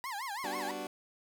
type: tone with vibrato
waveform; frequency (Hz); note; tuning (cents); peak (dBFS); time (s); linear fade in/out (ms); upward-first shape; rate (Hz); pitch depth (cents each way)
30% pulse; 932.3; A#5; 0; -34; 0.04-0.71; 0; sine; 6.1; 280
type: chord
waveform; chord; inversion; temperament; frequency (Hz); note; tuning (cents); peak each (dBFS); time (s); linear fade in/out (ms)
20% pulse; G major seventh; none; equal; 196 / 246.9 / 293.7 / 370; G3 / B3 / D4 / F#4; 0 / 0 / 0 / 0; -42 / -42 / -37 / -37; 0.44-0.87; 2
effects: none